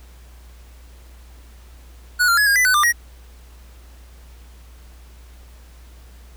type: tone with pitch steps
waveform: square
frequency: 1466 / 1385 / 1686 / 1625 / 1995 / 1503 / 1194 / 1894 Hz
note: F#6 / F6 / G#6 / G#6 / B6 / F#6 / D6 / A#6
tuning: -16 / -15 / +26 / -38 / +17 / +27 / +28 / +27 cents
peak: -14 dBFS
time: 2.19-2.926 s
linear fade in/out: 20 ms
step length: 92 ms
effects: added 60 Hz sine -41 dBFS peak until 6.36 s + pink hiss -52 dBFS RMS until 6.36 s